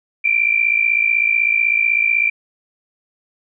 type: tone pair together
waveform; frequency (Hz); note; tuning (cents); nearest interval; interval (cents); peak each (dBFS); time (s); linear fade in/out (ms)
sine; 2332 / 2388; D7 / D7; -13 / +28; unison; 41; -16; 0.24-2.3; 10
effects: none